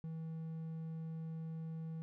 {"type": "tone", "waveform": "triangle", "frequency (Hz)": 161.5, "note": "E3", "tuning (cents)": -35, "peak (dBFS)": -39, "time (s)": [0.04, 2.02], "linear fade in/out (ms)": 0, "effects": []}